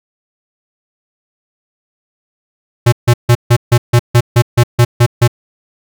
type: tone bursts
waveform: square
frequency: 120 Hz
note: B2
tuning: 49 cents flat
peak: -5 dBFS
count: 12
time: 2.86-5.278 s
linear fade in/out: 10 ms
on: 64 ms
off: 150 ms
effects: none